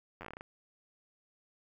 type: slowing click train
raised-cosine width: 0.5 ms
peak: -29 dBFS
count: 10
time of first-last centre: 0.21-0.409 s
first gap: 10 ms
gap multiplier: 1.19
effects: 11-bit